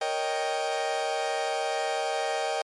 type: chord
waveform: 40% pulse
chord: Eb dominant seventh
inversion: second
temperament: equal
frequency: 466.2 / 554.4 / 622.3 / 784 Hz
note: Bb4 / Db5 / Eb5 / G5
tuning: 0 / 0 / 0 / 0 cents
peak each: -33 / -34 / -31 / -29 dBFS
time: 0.01-2.62 s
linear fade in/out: 5 ms
effects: low-pass 8000 Hz 12 dB/octave + MP3 48 kbps